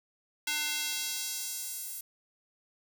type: tone with high-pass filter sweep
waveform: square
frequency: 299.3 Hz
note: D4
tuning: 33 cents sharp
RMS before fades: -35 dBFS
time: 0.47-2.01 s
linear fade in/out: 5 ms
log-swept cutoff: 2200 to 11000 Hz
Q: 0.89
effects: none